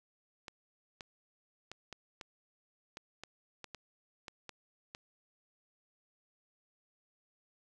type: clicks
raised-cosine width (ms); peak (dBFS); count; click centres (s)
0.2; -27; 12; 0.482 / 1.008 / 1.716 / 1.927 / 2.212 / 2.971 / 3.236 / 3.643 / 3.747 / 4.282 / 4.493 / 4.949
effects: none